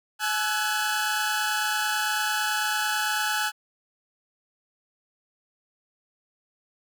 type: tone cluster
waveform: sawtooth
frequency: 850 / 1325 / 1493 / 1671 Hz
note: G#5 / E6 / F#6 / G#6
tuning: +40 / +9 / +15 / +10 cents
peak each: -25 / -29 / -24 / -29 dBFS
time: 0.19-3.52 s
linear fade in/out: 50 ms
effects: none